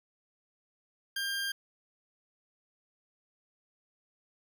20% pulse tone, 1598 Hz, G6, 33 cents sharp, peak -27 dBFS, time 1.16-1.52 s, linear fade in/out 5 ms, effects none

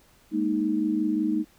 sine chord, Ab suspended second, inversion none, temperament equal, 207.7 / 233.1 / 311.1 Hz, Ab3 / Bb3 / Eb4, 0 / 0 / 0 cents, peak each -29 / -29 / -24 dBFS, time 0.31-1.45 s, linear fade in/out 50 ms, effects pink hiss -59 dBFS RMS until 1.58 s

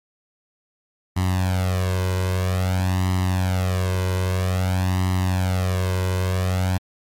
sawtooth tone with flanger, 92.5 Hz, F#2, in tune, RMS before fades -21 dBFS, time 1.16-6.78 s, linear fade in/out 10 ms, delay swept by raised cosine 1 to 2 ms, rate 0.51 Hz, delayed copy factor +0.85, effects MP3 64 kbps

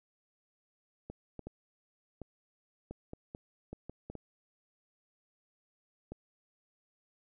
clicks, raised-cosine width 2 ms, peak -29 dBFS, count 12, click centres 1.1 / 1.393 / 1.47 / 2.217 / 2.91 / 3.134 / 3.349 / 3.73 / 3.896 / 4.1 / 4.153 / 6.12 s, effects none

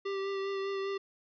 square tone with vibrato, 392 Hz, G4, in tune, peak -33 dBFS, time 0.05-0.98 s, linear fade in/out 10 ms, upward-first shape sine, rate 5 Hz, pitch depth 16 cents each way, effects resampled to 11025 Hz

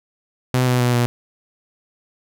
sawtooth tone with pitch steps, 127 / 124.89 / 122.82 / 120.78 Hz, B2 / B2 / B2 / B2, +49 / +20 / -9 / -38 cents, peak -11 dBFS, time 0.54-1.06 s, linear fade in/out 0 ms, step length 130 ms, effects none

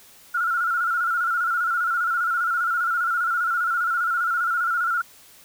sine tone with vibrato, 1392 Hz, F6, 6 cents flat, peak -20 dBFS, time 0.34-5.02 s, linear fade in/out 10 ms, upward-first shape square, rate 15 Hz, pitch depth 58 cents each way, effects white hiss -50 dBFS RMS until 5.44 s

